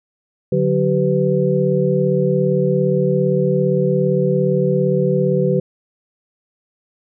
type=tone cluster; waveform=sine; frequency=145.7 / 183.2 / 385.4 / 501 Hz; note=D3 / F#3 / G4 / B4; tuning=-13 / -17 / -29 / +25 cents; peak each=-19 dBFS; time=0.52-5.6 s; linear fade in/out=5 ms; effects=none